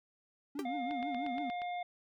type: tone with vibrato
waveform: triangle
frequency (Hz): 271.1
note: C#4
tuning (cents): -38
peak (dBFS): -36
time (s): 0.55-1.5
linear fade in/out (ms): 5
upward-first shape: triangle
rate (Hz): 6.1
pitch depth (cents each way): 210
type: tone with exponential decay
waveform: 45% pulse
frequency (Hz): 392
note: G4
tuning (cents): 0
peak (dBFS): -33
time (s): 0.59-0.67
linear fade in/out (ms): 1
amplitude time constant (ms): 16
type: harmonic tone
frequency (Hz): 710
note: F5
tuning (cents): +28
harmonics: 1 / 3 / 5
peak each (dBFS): -36 / -46 / -53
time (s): 0.65-1.83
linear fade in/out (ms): 5
type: click train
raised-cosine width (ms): 0.3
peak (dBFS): -31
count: 7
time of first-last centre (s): 0.91-1.618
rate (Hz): 8.47
effects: none